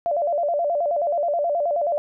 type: tone with vibrato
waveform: sine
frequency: 633 Hz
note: D#5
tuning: 30 cents sharp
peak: -19 dBFS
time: 0.06-1.98 s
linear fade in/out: 0 ms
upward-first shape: square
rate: 9.4 Hz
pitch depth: 140 cents each way
effects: none